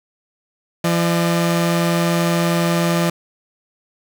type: tone pair together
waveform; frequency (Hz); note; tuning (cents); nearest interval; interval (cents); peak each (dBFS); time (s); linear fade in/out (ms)
sawtooth; 170.04 / 603; F3 / D5; -46 / +46; octave + minor seventh; 2192; -12 / -19; 0.84-3.1; 5
effects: none